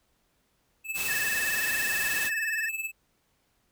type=tone with tremolo; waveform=square; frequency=2616 Hz; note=E7; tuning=14 cents flat; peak=-28 dBFS; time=0.84-2.92 s; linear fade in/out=50 ms; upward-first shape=triangle; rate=19 Hz; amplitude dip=80%
type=noise; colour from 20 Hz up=white; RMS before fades=-33 dBFS; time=0.94-2.31 s; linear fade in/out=50 ms
type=tone with vibrato; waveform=triangle; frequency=1760 Hz; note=A6; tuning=in tune; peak=-27 dBFS; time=1.08-2.69 s; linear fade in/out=5 ms; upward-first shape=sine; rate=19 Hz; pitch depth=82 cents each way
effects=pink hiss -71 dBFS RMS until 3.71 s